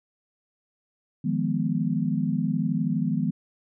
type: chord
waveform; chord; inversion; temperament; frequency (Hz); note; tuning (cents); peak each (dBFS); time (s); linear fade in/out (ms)
sine; F half-diminished seventh; third; equal; 155.56 / 174.61 / 207.7 / 246.9; Eb3 / F3 / Ab3 / Cb4; 0 / 0 / 0 / 0; -28; 1.24-3.31; 10
effects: none